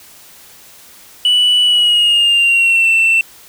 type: tone with pitch glide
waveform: sine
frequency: 2960 to 2683 Hz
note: F#7 to E7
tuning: 0 to +30 cents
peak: -6 dBFS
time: 1.25-3.21 s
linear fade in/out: 2 ms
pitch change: -170 cents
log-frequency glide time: 1.63-2.89 s
effects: tanh soft clip ceiling -7 dBFS + white hiss -41 dBFS RMS until 3.48 s